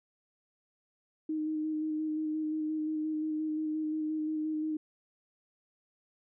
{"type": "tone with vibrato", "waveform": "sine", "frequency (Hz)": 310, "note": "D#4", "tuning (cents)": -6, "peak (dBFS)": -30, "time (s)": [1.29, 4.77], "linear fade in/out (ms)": 5, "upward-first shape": "square", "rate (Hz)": 5.7, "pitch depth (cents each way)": 14, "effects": []}